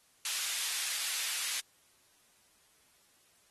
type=high-pass noise; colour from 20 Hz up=pink; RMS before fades=-35 dBFS; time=0.25-1.6 s; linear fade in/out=2 ms; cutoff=2500 Hz; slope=12 dB/octave; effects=white hiss -67 dBFS RMS until 3.5 s + AAC 32 kbps